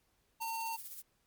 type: tone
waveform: square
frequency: 909 Hz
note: A#5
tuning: 44 cents flat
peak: -37 dBFS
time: 0.4-0.77 s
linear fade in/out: 20 ms
type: noise with tremolo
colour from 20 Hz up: violet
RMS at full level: -44 dBFS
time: 0.41-1.02 s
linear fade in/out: 5 ms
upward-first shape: triangle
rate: 16 Hz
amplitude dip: 60%
effects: pink hiss -75 dBFS RMS until 1.26 s + MP3 96 kbps